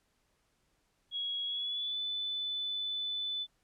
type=tone with pitch glide; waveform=sine; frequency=3322 to 3499 Hz; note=G#7 to A7; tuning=0 to -10 cents; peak=-33 dBFS; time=1.11-3.47 s; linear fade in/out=50 ms; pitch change=+90 cents; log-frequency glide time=1.45-1.98 s; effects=pink hiss -75 dBFS RMS until 3.63 s + low-pass 11000 Hz 12 dB/octave